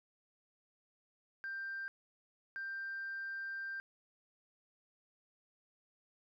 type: tone bursts at uneven times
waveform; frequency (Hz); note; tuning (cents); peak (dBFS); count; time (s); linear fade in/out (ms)
sine; 1575; G6; +8; -38; 2; 1.44-1.88 / 2.56-3.8; 0
effects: tanh soft clip ceiling -36 dBFS + 13-bit